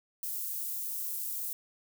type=high-pass noise; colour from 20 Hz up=white; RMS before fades=-36 dBFS; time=0.23-1.53 s; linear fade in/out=2 ms; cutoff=12000 Hz; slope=12 dB/octave; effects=none